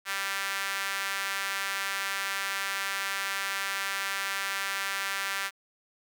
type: tone with high-pass filter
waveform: sawtooth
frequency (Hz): 196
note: G3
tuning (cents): 0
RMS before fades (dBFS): -32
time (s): 0.05-5.51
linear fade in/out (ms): 50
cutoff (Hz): 1600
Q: 1.7
effects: none